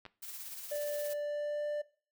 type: clicks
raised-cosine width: 0.3 ms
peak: -31 / -32 dBFS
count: 2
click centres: 0.053 / 0.063 s
type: noise with tremolo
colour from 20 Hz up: blue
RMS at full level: -43 dBFS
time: 0.22-1.14 s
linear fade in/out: 10 ms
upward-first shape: sine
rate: 17 Hz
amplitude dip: 40%
type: tone with pitch glide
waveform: triangle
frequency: 587.3 to 591.7 Hz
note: D5 to D5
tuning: 0 to +13 cents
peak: -31 dBFS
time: 0.71-1.82 s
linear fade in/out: 10 ms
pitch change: +13 cents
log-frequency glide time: 1.24-1.64 s
effects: noise-tail reverb RT60 0.4 s tail -18 dB re dry